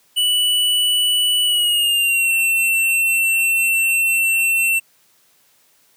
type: tone with pitch glide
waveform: square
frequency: 2960 to 2699 Hz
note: F#7 to E7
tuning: 0 to +40 cents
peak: -15 dBFS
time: 0.16-4.8 s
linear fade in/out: 20 ms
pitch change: -160 cents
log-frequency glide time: 1.44-2.34 s
effects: white hiss -57 dBFS RMS until 5.96 s + high-pass 100 Hz 12 dB/octave